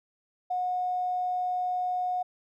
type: tone with tanh clipping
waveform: triangle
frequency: 727 Hz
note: F#5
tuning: 31 cents flat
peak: -26 dBFS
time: 0.5-2.23 s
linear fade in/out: 10 ms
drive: 3 dB
effects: none